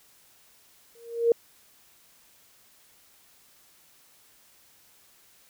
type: tone with exponential growth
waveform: sine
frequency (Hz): 466.2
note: A#4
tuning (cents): 0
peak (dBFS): -14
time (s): 0.95-1.32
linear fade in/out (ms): 2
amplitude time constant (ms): 79
effects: white hiss -59 dBFS RMS until 5.49 s